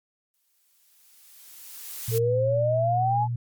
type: noise with exponential growth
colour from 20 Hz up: blue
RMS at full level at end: -32 dBFS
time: 0.34-2.18 s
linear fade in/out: 0 ms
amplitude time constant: 400 ms
type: tone with pitch glide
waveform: sine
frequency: 116.54 to 119.4 Hz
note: A#2 to A#2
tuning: 0 to +42 cents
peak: -25 dBFS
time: 2.08-3.36 s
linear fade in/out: 5 ms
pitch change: +42 cents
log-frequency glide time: 2.44-2.51 s
type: exponential sweep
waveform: sine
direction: up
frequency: 440 to 865 Hz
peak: -21 dBFS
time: 2.11-3.28 s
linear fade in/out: 50 ms
effects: MP3 96 kbps